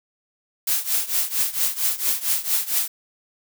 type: noise with tremolo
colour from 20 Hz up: blue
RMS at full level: -19 dBFS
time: 0.67-2.88 s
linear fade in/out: 5 ms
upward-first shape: triangle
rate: 4.4 Hz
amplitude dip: 90%
effects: none